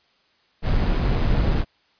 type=noise with amplitude modulation; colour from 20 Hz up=brown; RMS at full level=-18 dBFS; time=0.62-1.65 s; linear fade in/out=50 ms; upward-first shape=sine; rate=148 Hz; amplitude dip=35%; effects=white hiss -62 dBFS RMS until 1.99 s + resampled to 11025 Hz